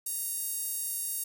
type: tone with high-pass filter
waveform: 5% pulse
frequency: 932.3 Hz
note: A#5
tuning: in tune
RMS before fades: -34 dBFS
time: 0.06-1.24 s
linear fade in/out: 5 ms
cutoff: 11000 Hz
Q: 0.86
effects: none